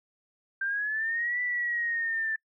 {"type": "linear two-way sweep", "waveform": "sine", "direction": "up then down", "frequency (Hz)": [1568, 1978, 1764], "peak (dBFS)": -27, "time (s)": [0.61, 2.36], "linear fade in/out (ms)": 5, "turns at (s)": 1.41, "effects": ["noise-tail reverb RT60 0.1 s tail -26 dB re dry"]}